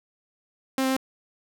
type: tone with pitch steps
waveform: sawtooth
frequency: 265 / 262.7 / 264.2 Hz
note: C4 / C4 / C4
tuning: +22 / +7 / +17 cents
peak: -18 dBFS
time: 0.78-0.966 s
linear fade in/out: 2 ms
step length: 62 ms
effects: none